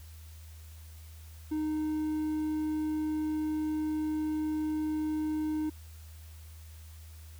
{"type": "tone", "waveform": "triangle", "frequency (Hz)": 308.2, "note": "D#4", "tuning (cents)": -16, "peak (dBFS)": -27, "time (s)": [1.51, 5.7], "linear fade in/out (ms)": 10, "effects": ["added 79 Hz sine -46 dBFS peak until 7.39 s", "white hiss -58 dBFS RMS until 7.39 s"]}